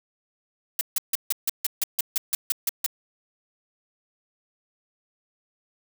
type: noise bursts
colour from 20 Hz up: blue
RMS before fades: -23 dBFS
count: 13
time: 0.79-2.863 s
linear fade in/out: 2 ms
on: 21 ms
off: 150 ms
effects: none